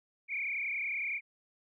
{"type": "tone with frequency modulation", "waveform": "sine", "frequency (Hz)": 2281, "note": "C#7", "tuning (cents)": 49, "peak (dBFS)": -32, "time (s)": [0.28, 1.21], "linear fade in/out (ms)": 50, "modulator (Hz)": 30.8, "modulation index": 4.1, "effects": []}